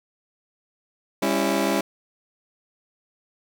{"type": "chord", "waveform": "20% pulse", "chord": "C# diminished", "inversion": "second", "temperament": "just", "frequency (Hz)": [199.57, 277.2, 332.6], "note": ["G3", "C#4", "E4"], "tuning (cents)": [31, 0, 16], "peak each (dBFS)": -20, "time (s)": [1.22, 1.81], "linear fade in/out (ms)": 5, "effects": []}